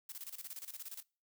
blue noise with tremolo, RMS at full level -45 dBFS, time 0.09-1.03 s, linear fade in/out 5 ms, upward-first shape square, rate 17 Hz, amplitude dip 80%, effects noise-tail reverb RT60 0.4 s tail -26 dB re dry

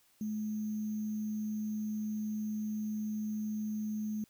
sine tone with sample-and-hold, 213.4 Hz, G#3, 47 cents sharp, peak -33 dBFS, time 0.21-4.24 s, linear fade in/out 2 ms, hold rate 6300 Hz, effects white hiss -68 dBFS RMS until 4.29 s

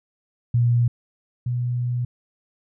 sine tone pair in turn, 119.7 / 122.5 Hz, A#2 / B2, +46 / -14 cents, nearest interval unison, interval 40 cents, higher second, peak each -15 / -21 dBFS, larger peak first, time 0.54-0.88 / 1.46-2.05 s, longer second, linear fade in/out 5 ms, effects none

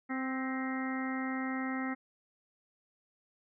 harmonic tone with a mistuned harmonic, 261.6 Hz, C4, in tune, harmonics 1 / 2 / 3 / 4 / 5 / 6 / 7 / 8, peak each -34 / -47 / -43 / -49 / -43 / -49 / -42 / -45 dBFS, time 0.09-1.95 s, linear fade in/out 20 ms, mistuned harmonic 7, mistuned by +45 cents, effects none

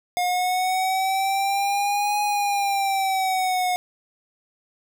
square linear two-way sweep, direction up then down, 714 to 830.6 to 723 Hz, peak -21 dBFS, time 0.17-3.76 s, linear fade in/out 0 ms, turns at 2.2 s, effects none

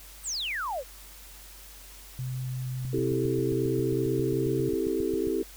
sine exponential sweep, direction down, 8960 to 466.2 Hz, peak -29 dBFS, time 0.23-0.84 s, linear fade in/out 50 ms
sine tone with pitch glide, 128.1 to 131.47 Hz, C3 to C3, -36 to +9 cents, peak -30 dBFS, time 2.19-4.69 s, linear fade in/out 0 ms, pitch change +45 cents, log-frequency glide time 3.95-4.36 s
click train, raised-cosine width 5 ms, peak -27 dBFS, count 19, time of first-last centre 2.85-5.273 s, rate 7.43 Hz
sine chord, A minor seventh, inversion first, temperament equal, 261.6 / 329.6 / 392 / 440 Hz, C4 / E4 / G4 / A4, 0 / 0 / 0 / 0 cents, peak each -34 / -30 / -29 / -32 dBFS, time 2.93-5.43 s, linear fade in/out 5 ms
effects added 48 Hz sine -49 dBFS peak until 5.56 s + white hiss -49 dBFS RMS until 5.56 s

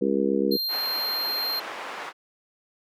harmonic tone, 68.1 Hz, C#2, 30 cents flat, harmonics 3 / 4 / 5 / 6 / 7, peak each -27 / -27 / -27 / -27 / -27 dBFS, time 0.01-0.57 s, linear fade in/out 10 ms
square tone, 4186 Hz, C8, in tune, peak -26 dBFS, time 0.51-1.6 s, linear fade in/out 10 ms
white band-pass noise, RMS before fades -36 dBFS, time 0.68-2.13 s, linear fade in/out 50 ms, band 470 to 1600 Hz, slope 12 dB/octave
effects none

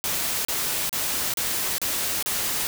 white noise bursts, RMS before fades -26 dBFS, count 6, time 0.04-2.67 s, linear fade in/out 0 ms, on 410 ms, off 34 ms, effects none

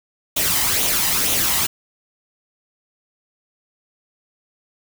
white noise with flanger, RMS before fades -19 dBFS, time 0.36-1.67 s, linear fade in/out 10 ms, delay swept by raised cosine 0.3 to 1.03 ms, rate 2.1 Hz, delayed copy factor +0.5, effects none

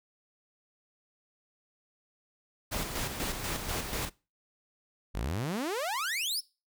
pink noise with tremolo, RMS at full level -33 dBFS, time 2.71-4.1 s, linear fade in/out 20 ms, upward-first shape square, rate 4.1 Hz, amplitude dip 45%
sawtooth exponential sweep, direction up, 43.03 to 5588 Hz, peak -27 dBFS, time 5.14-6.41 s, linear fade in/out 20 ms
effects noise-tail reverb RT60 0.3 s tail -22 dB re dry

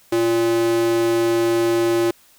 square tone with high-pass filter, 115.4 Hz, A#2, 17 cents flat, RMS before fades -18 dBFS, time 0.12-2.11 s, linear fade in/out 5 ms, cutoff 340 Hz, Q 2.9, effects white hiss -53 dBFS RMS until 2.38 s

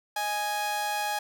sawtooth tone pair together, 622.2 / 830.6 Hz, D#5 / G#5, 0 / 0 cents, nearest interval perfect fourth, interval 500 cents, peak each -35 / -24 dBFS, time 0.16-1.19 s, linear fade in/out 5 ms, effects none

